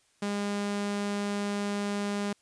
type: tone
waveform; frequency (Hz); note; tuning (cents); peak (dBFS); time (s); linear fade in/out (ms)
sawtooth; 203.4; G#3; -36; -25; 0.22-2.33; 5
effects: white hiss -67 dBFS RMS until 2.41 s + resampled to 22050 Hz